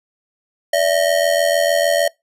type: ring-modulated tone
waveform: square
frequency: 623 Hz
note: D#5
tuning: 2 cents sharp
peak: -11 dBFS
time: 0.73-2.08 s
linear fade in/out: 5 ms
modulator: 43.3 Hz
effects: noise-tail reverb RT60 0.2 s tail -25 dB re dry + resampled to 32000 Hz